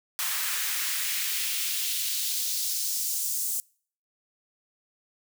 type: noise with high-pass filter sweep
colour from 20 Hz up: white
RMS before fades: -29 dBFS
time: 0.19-3.6 s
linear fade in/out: 0 ms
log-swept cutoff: 1200 to 7800 Hz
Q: 1.3
effects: noise-tail reverb RT60 0.5 s tail -26 dB re dry